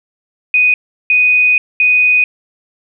sine tone bursts at uneven times, 2489 Hz, D#7, in tune, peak -7 dBFS, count 3, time 0.54-0.74 / 1.1-1.58 / 1.8-2.24 s, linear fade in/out 2 ms, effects none

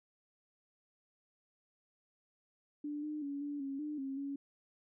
sine tone with pitch steps, 294.3 / 302.2 / 282.4 / 289.3 / 274.1 / 299.6 / 270.1 / 279.4 Hz, D4 / D4 / C#4 / D4 / C#4 / D4 / C#4 / C#4, +4 / +50 / +32 / -26 / -19 / +35 / -45 / +14 cents, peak -37 dBFS, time 2.84-4.36 s, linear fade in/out 5 ms, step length 190 ms, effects none

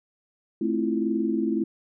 sine chord, F major seventh, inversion first, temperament just, 218.3 / 261.9 / 327.4 / 349.2 Hz, A3 / C4 / E4 / F4, -13 / +2 / -12 / 0 cents, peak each -27 / -29 / -26 / -31 dBFS, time 0.61-1.64 s, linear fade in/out 5 ms, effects none

